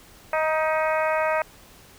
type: harmonic tone with a mistuned harmonic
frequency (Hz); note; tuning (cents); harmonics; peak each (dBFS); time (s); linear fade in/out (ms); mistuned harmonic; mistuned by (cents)
313.6; D#4; +14; 2 / 3 / 4 / 5 / 6 / 7 / 8; -23 / -27 / -29 / -31 / -33 / -34 / -35; 0.33-1.42; 2; 6; +24
effects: pink hiss -50 dBFS RMS until 1.98 s